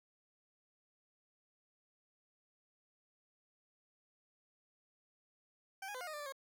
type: tone with pitch steps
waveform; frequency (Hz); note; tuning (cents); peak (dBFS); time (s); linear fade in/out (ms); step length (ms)
20% pulse; 774 / 824 / 508 / 714 / 620 / 593 / 584 / 543; G5 / G#5 / B4 / F5 / D#5 / D5 / D5 / C#5; -22 / -14 / +49 / +38 / -6 / +17 / -10 / -36; -38; 5.82-6.324; 5; 63
effects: none